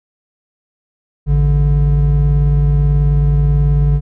triangle tone pair together, 54.43 / 144.8 Hz, A1 / D3, -18 / -24 cents, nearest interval octave + perfect fourth, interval 1694 cents, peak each -10 dBFS, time 1.26-4.01 s, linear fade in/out 50 ms, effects none

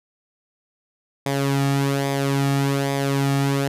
sawtooth tone with flanger, 138.59 Hz, C#3, in tune, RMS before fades -21 dBFS, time 1.26-3.68 s, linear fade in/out 2 ms, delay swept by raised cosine 0.7 to 2 ms, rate 1.2 Hz, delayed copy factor -0.6, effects resampled to 32000 Hz

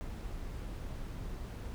brown noise, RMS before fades -41 dBFS, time 0.01-1.74 s, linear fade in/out 0 ms, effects none

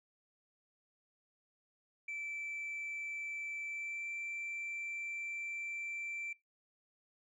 sine tone with pitch glide, 2325 to 2343 Hz, D7 to D7, -18 to -5 cents, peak -37 dBFS, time 2.08-6.33 s, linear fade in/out 5 ms, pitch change +13 cents, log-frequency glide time 3.66-4.09 s, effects noise-tail reverb RT60 0.2 s tail -23 dB re dry + tanh soft clip ceiling -37 dBFS

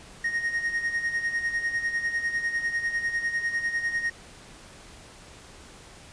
triangle tone with tremolo, 1864.7 Hz, A#6, in tune, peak -21 dBFS, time 0.24-4.1 s, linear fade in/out 5 ms, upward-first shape sine, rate 10 Hz, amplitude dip 65%, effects pink hiss -48 dBFS RMS until 6.12 s + resampled to 22050 Hz

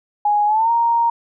sine tone with pitch glide, 830.6 to 932.3 Hz, G#5 to A#5, 0 to 0 cents, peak -13 dBFS, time 0.25-1.1 s, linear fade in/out 5 ms, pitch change +200 cents, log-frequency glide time 0.46-0.71 s, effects none

